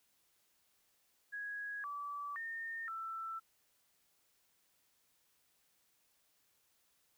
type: tone with pitch steps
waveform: sine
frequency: 1660 / 1154 / 1825 / 1331 Hz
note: G#6 / D6 / A#6 / E6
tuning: -1 / -31 / -37 / +16 cents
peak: -40 dBFS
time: 1.32-3.4 s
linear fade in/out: 20 ms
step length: 520 ms
effects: white hiss -75 dBFS RMS until 7.17 s